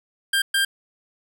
25% pulse tone bursts at uneven times, 1592 Hz, G6, 26 cents sharp, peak -14 dBFS, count 2, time 0.33-0.42 / 0.54-0.65 s, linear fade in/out 5 ms, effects none

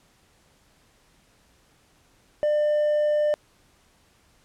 sine tone with hard clipping, 598 Hz, D5, 31 cents sharp, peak -20 dBFS, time 2.43-3.34 s, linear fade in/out 0 ms, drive 2 dB, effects pink hiss -61 dBFS RMS until 4.44 s + low-pass 11000 Hz 12 dB/octave

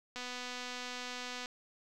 click train, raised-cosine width 0.2 ms, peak -25 dBFS, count 323, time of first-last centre 0.16-1.458 s, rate 248 Hz, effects none

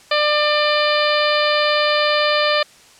harmonic tone, 597 Hz, D5, 28 cents sharp, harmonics 1 / 2 / 3 / 4 / 5 / 6 / 7 / 8, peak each -18 / -21 / -23 / -24 / -25 / -26 / -26 / -27 dBFS, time 0.11-2.63 s, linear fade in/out 5 ms, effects white hiss -47 dBFS RMS until 2.99 s + low-pass 8000 Hz 12 dB/octave

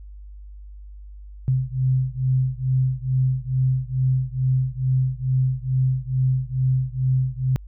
sine beating tone pair, 129 / 131.3 Hz, C3 / C3, -24 / +6 cents, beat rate 2.3 Hz, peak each -21 / -22 dBFS, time 1.48-7.56 s, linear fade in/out 0 ms, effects added 50 Hz sine -37 dBFS peak until 7.67 s

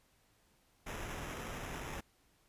pink noise with sample-and-hold, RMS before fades -43 dBFS, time 0.86-2.01 s, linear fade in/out 10 ms, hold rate 4410 Hz, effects pink hiss -71 dBFS RMS until 2.48 s + resampled to 32000 Hz

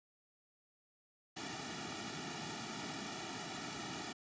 pink noise with comb filter, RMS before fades -43 dBFS, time 1.36-4.13 s, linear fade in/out 10 ms, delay 1.9 ms, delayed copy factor -0.95, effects high-pass 150 Hz 12 dB/octave + resampled to 16000 Hz

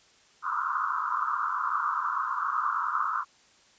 white band-pass noise, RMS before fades -29 dBFS, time 0.42-3.25 s, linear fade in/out 50 ms, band 1000 to 1400 Hz, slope 96 dB/octave, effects white hiss -60 dBFS RMS until 3.78 s + resampled to 16000 Hz

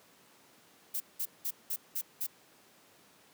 violet noise bursts, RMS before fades -34 dBFS, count 6, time 0.94-2.268 s, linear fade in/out 10 ms, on 63 ms, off 190 ms, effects pink hiss -61 dBFS RMS until 3.33 s + high-pass 200 Hz 12 dB/octave

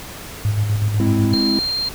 sine tone with tremolo, 104.8 Hz, G#2, 16 cents sharp, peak -14 dBFS, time 0.45-1.34 s, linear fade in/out 0 ms, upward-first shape square, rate 8.1 Hz, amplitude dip 45%
triangle chord, Ab augmented, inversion none, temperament equal, 207.7 / 261.6 / 329.6 Hz, Ab3 / C4 / E4, 0 / 0 / 0 cents, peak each -19 dBFS, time 1-1.59 s, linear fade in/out 0 ms
sine tone, 4186 Hz, C8, in tune, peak -19 dBFS, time 1.33-1.89 s, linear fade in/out 5 ms
effects pink hiss -34 dBFS RMS until 1.94 s

